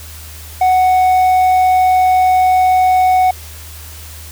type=tone with hard clipping; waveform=sine; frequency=741 Hz; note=F#5; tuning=2 cents sharp; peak=-9 dBFS; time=0.61-3.31 s; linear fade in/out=5 ms; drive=3 dB; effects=added 78 Hz sine -32 dBFS peak until 4.31 s + white hiss -35 dBFS RMS until 4.31 s